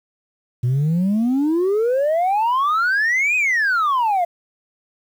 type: exponential two-way sweep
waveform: sine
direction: up then down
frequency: 118.4 to 2544 to 674 Hz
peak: -13 dBFS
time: 0.63-4.25 s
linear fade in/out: 10 ms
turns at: 3.36 s
effects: tanh soft clip ceiling -14 dBFS + 8-bit